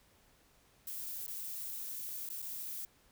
violet noise with dropouts, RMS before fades -42 dBFS, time 0.87-2.85 s, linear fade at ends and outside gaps 1 ms, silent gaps 1.265-1.279 / 2.29-2.301 / 2.418-2.425 s, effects pink hiss -67 dBFS RMS until 3.11 s

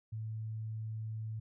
sine tone, 110 Hz, A2, in tune, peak -37 dBFS, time 0.12-1.4 s, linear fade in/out 10 ms, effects none

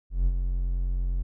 triangle tone with ADSR envelope, 44.46 Hz, F1, 32 cents sharp, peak -16 dBFS, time 0.1-1.23 s, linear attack 160 ms, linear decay 55 ms, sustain -6 dB, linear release 14 ms, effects none

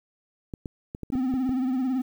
clicks, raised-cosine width 3 ms, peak -21 dBFS, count 8, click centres 0.538 / 0.658 / 0.949 / 1.033 / 1.102 / 1.154 / 1.339 / 1.493 s
triangle tone with vibrato, 258.2 Hz, C4, 23 cents flat, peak -21 dBFS, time 1.12-2.02 s, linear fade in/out 10 ms, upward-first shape triangle, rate 18 Hz, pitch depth 84 cents each way
effects 9-bit

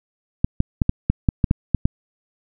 clicks, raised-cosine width 5 ms, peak -3 dBFS, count 10, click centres 0.445 / 0.604 / 0.818 / 0.894 / 1.1 / 1.288 / 1.442 / 1.511 / 1.747 / 1.855 s, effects none

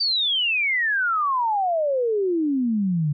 sine exponential sweep, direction down, 4699 to 141.9 Hz, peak -19 dBFS, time 0-3.13 s, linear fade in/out 10 ms, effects none

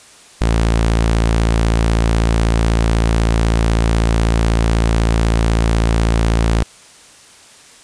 sawtooth tone, 56.1 Hz, A1, 34 cents sharp, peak -8 dBFS, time 0.41-6.63 s, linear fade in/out 0 ms, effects white hiss -43 dBFS RMS until 7.83 s + resampled to 22050 Hz

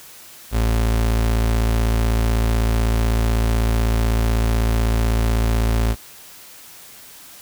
35% pulse tone, 56 Hz, A1, 31 cents sharp, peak -14 dBFS, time 0.51-5.96 s, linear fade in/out 50 ms, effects white hiss -42 dBFS RMS until 7.41 s

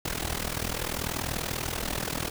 pink noise with amplitude modulation, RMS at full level -28 dBFS, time 0.05-2.3 s, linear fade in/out 5 ms, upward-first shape sine, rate 40.5 Hz, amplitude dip 85%, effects none

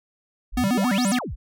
sine exponential two-way sweep, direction up then down, 32.34 to 10860 to 32.34 Hz, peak -28 dBFS, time 0.52-1.36 s, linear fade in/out 20 ms, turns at 1.1 s
square tone with vibrato, 220.5 Hz, A3, 4 cents sharp, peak -20 dBFS, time 0.57-1.19 s, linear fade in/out 5 ms, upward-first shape square, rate 7.3 Hz, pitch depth 210 cents each way
effects none

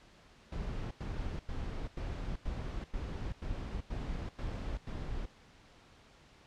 brown noise bursts, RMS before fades -38 dBFS, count 10, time 0.52-5.257 s, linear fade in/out 5 ms, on 390 ms, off 93 ms, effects pink hiss -60 dBFS RMS until 6.46 s + low-pass 5000 Hz 12 dB/octave

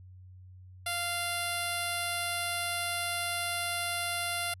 10% pulse tone with low-pass filter, 695 Hz, F5, 9 cents flat, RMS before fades -33 dBFS, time 0.86-4.54 s, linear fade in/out 5 ms, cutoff 11000 Hz, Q 2.4, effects added 92 Hz sine -48 dBFS peak until 4.6 s

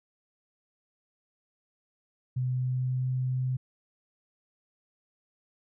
sine tone with pitch glide, 127 to 128.4 Hz, B2 to C3, +49 to -32 cents, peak -26 dBFS, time 2.36-3.57 s, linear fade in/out 10 ms, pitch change +19 cents, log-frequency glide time 2.52-3.12 s, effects none

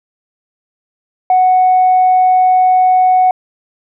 sine tone, 740 Hz, F#5, in tune, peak -5 dBFS, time 1.3-3.31 s, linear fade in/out 2 ms, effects tanh soft clip ceiling -3 dBFS

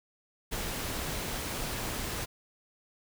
pink noise, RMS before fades -35 dBFS, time 0.51-2.26 s, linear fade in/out 20 ms, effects none

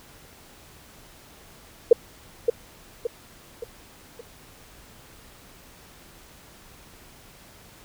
sine tone with echo, 470.9 Hz, A#4, 18 cents sharp, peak -7 dBFS, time 1.91-1.93 s, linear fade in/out 5 ms, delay 570 ms, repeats 4, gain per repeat -7 dB, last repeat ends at 4.21 s, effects pink hiss -50 dBFS RMS until 7.84 s

